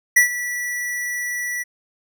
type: tone with ADSR envelope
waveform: square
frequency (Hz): 1954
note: B6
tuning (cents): -19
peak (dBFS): -9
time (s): 0.16-1.64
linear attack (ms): 10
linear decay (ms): 110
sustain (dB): -15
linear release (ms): 23
effects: none